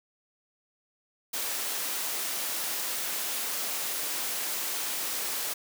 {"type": "high-pass noise", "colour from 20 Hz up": "white", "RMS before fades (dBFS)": -32, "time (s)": [1.33, 5.54], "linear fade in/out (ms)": 10, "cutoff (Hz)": 280, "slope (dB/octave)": 12, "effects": []}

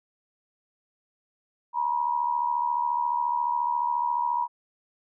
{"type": "tone with amplitude modulation", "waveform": "sine", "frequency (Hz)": 961, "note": "B5", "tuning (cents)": -48, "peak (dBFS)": -20, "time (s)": [1.73, 4.48], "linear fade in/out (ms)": 50, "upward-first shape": "sine", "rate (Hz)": 74.3, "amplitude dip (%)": 70, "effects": []}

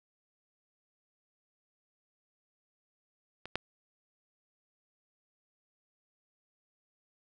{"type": "clicks", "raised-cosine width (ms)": 0.3, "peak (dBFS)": [-26, -14], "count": 2, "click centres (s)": [3.456, 3.556], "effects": []}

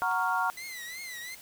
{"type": "chord", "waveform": "sine", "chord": "Gb major seventh", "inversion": "none", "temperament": "equal", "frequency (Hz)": [740, 932.3, 1108.7, 1396.9], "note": ["Gb5", "Bb5", "Db6", "F6"], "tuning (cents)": [0, 0, 0, 0], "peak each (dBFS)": [-32, -30, -32, -30], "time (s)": [0.02, 0.5], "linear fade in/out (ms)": 0}
{"type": "click", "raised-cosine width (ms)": 0.2, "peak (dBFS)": -30, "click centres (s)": 0.114}
{"type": "tone with vibrato", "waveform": "sawtooth", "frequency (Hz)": 2011, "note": "B6", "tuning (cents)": 31, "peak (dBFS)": -35, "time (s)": [0.57, 1.35], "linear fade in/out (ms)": 5, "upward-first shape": "triangle", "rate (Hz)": 2.8, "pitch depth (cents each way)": 130}
{"effects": ["white hiss -50 dBFS RMS until 1.41 s"]}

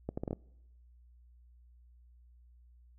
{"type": "accelerating click train", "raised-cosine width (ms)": 2, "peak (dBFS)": -22, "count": 6, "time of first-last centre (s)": [0.09, 0.33], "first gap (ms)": 85, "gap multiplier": 0.71, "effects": ["noise-tail reverb RT60 0.9 s tail -25 dB re dry", "added 60 Hz sine -57 dBFS peak until 2.98 s"]}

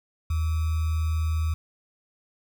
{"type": "tone with sample-and-hold", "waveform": "sine", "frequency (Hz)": 79.7, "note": "D#2", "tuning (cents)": 42, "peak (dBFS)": -22, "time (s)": [0.3, 1.54], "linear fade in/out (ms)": 5, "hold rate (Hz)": 1225, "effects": []}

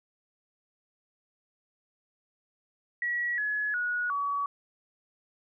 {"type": "tone with pitch steps", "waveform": "sine", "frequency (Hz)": [1924, 1696, 1457, 1134], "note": ["B6", "G#6", "F#6", "C#6"], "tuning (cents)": [-46, 36, -27, 39], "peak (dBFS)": -27, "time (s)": [3.02, 4.46], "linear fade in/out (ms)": 2, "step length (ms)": 360, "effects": []}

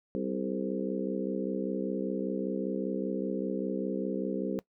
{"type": "harmonic tone with a mistuned harmonic", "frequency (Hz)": 65.1, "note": "C2", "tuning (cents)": -8, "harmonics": [3, 4, 5, 6, 7, 8], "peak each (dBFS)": [-35, -36, -37, -38, -38, -39], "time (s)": [0.15, 4.59], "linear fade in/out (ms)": 0, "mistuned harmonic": 6, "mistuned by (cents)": 47, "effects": ["noise-tail reverb RT60 0.1 s tail -20 dB re dry"]}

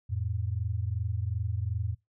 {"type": "tone pair together", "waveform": "sine", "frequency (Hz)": [87.31, 110], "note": ["F2", "A2"], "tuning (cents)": [0, 0], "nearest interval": "major third", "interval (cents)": 400, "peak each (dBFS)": [-31, -31], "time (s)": [0.09, 1.95], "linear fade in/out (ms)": 20, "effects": ["noise-tail reverb RT60 0.2 s tail -24 dB re dry"]}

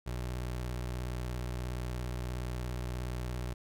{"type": "tone with vibrato", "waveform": "25% pulse", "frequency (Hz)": 61.5, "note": "B1", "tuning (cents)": -7, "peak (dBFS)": -31, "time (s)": [0.06, 3.54], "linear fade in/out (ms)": 10, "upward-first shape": "sine", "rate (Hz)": 17, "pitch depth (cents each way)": 65, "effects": []}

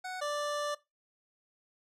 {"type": "tone pair in turn", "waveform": "25% pulse", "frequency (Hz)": [740, 587.3], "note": ["F#5", "D5"], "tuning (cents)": [0, 0], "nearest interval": "major third", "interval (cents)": 400, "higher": "first", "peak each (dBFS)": [-33, -28], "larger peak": "second", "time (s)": [[0.04, 0.21], [0.21, 0.75]], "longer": "second", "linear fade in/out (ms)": 10, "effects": ["noise-tail reverb RT60 0.2 s tail -18 dB re dry", "low-pass 9000 Hz 12 dB/octave"]}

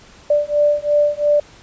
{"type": "beating tone pair", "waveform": "sine", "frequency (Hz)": [587.3, 590.2], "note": ["D5", "D5"], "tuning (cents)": [0, 8], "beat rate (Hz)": 2.9, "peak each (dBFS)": -16, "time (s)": [0.3, 1.4], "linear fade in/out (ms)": 5, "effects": ["pink hiss -45 dBFS RMS until 1.62 s", "resampled to 16000 Hz"]}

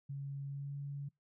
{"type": "tone with pitch glide", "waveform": "sine", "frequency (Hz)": [139.4, 141.51], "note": ["C#3", "C#3"], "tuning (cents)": [10, 36], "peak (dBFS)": -39, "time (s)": [0.09, 1.09], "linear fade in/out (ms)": 10, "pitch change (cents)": 26, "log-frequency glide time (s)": [0.47, 0.75], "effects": ["noise-tail reverb RT60 0.2 s tail -26 dB re dry"]}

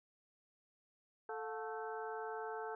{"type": "harmonic tone with a mistuned harmonic", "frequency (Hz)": 220, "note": "A3", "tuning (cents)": 0, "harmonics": [2, 3, 4, 5, 6, 7], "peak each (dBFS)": [-44, -49, -46, -56, -51, -51], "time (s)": [1.29, 2.75], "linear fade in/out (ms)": 2, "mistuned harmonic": 3, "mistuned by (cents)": 130, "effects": []}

